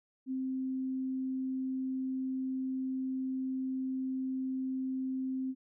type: tone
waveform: sine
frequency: 261.6 Hz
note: C4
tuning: in tune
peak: -32 dBFS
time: 0.26-5.55 s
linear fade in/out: 50 ms
effects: none